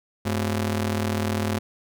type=ring-modulated tone; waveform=sawtooth; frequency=155.56 Hz; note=D#3; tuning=in tune; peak=-16 dBFS; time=0.25-1.59 s; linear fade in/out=10 ms; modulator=57.8 Hz; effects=none